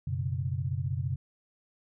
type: chord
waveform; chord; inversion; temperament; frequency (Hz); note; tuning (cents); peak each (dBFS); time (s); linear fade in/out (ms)
sine; F# suspended fourth; none; equal; 92.5 / 123.47 / 138.59; F#2 / B2 / C#3; 0 / 0 / 0; -33; 0.07-1.16; 5
effects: none